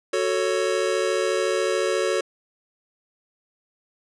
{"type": "chord", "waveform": "square", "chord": "F# minor", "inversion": "none", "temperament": "just", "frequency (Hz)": [370, 444, 555], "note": ["F#4", "A4", "C#5"], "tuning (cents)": [0, 16, 2], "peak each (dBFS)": -26, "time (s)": [0.13, 2.21], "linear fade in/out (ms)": 5, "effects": ["resampled to 22050 Hz"]}